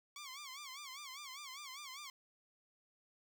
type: tone with vibrato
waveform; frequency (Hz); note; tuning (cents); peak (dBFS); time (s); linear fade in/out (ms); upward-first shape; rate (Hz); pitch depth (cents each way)
10% pulse; 1108.7; C#6; 0; -39; 0.16-2.1; 2; sine; 5; 140
effects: none